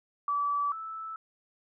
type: tone pair in turn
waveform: sine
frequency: 1152 / 1314.4 Hz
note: D6 / E6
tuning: -34 / -5 cents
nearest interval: major second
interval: 229 cents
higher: second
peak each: -26 / -36 dBFS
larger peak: first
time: 0.28-0.72 / 0.72-1.16 s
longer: neither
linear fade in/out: 2 ms
effects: none